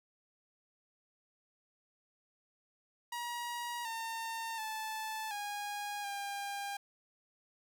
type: tone with pitch steps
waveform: sawtooth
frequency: 955 / 908 / 875 / 821 / 803 Hz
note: A#5 / A#5 / A5 / G#5 / G5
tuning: +42 / -46 / -10 / -20 / +41 cents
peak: -34 dBFS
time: 3.12-6.77 s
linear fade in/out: 5 ms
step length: 730 ms
effects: none